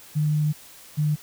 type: tone pair in turn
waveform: sine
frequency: 151.1 / 150.46 Hz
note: D3 / D3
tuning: +50 / +42 cents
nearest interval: unison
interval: 8 cents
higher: first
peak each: -19 dBFS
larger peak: neither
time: 0.15-0.53 / 0.97-1.16 s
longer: first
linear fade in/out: 20 ms
effects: white hiss -47 dBFS RMS until 1.22 s